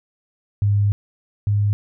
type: tone pair in turn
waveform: sine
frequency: 102 / 102.83 Hz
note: G#2 / G#2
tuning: -31 / -17 cents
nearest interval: unison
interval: 14 cents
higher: second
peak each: -14 / -15 dBFS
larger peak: first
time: 0.62-0.92 / 1.47-1.73 s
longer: first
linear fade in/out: 0 ms
effects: none